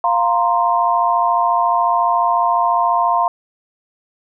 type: chord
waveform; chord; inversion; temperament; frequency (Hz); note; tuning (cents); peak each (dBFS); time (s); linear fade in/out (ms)
sine; F suspended fourth; none; equal; 698.5 / 932.3 / 1046.5; F5 / Bb5 / C6; 0 / 0 / 0; -17; 0.04-3.28; 2
effects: none